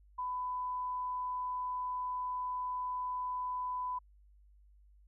sine tone, 1000 Hz, B5, 21 cents sharp, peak -34 dBFS, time 0.18-3.99 s, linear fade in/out 10 ms, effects added 50 Hz sine -59 dBFS peak until 5.07 s

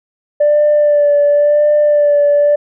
sine tone with vibrato, 587.3 Hz, D5, in tune, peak -6 dBFS, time 0.4-2.56 s, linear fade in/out 10 ms, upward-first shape sine, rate 0.94 Hz, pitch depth 24 cents each way, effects tanh soft clip ceiling -4 dBFS

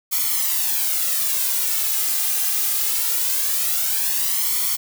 blue noise with flanger, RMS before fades -21 dBFS, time 0.11-4.77 s, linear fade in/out 20 ms, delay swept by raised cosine 0.91 to 2.51 ms, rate 0.22 Hz, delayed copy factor +0.7, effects none

